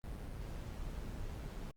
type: noise with amplitude modulation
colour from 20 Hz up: brown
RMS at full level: -42 dBFS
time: 0.04-1.71 s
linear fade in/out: 0 ms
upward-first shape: sine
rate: 110 Hz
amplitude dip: 35%
effects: Opus 32 kbps